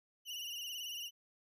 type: tone with vibrato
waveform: 35% pulse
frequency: 2900 Hz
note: F#7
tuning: 35 cents flat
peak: -39 dBFS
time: 0.25-1.11 s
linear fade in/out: 50 ms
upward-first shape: sine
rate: 18 Hz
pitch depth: 72 cents each way
effects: none